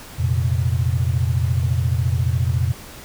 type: chord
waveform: sine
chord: F suspended fourth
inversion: none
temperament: equal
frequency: 87.31 / 116.54 / 130.81 Hz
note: F2 / Bb2 / C3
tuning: 0 / 0 / 0 cents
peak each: -20 / -21 / -22 dBFS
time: 0.18-2.73 s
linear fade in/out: 20 ms
effects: pink hiss -39 dBFS RMS until 3.04 s